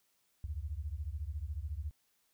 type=beating tone pair; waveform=sine; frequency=68.8 / 82.8 Hz; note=C#2 / E2; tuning=-12 / +8 cents; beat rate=14 Hz; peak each=-39 / -40 dBFS; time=0.44-1.91 s; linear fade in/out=0 ms; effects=white hiss -75 dBFS RMS until 2.33 s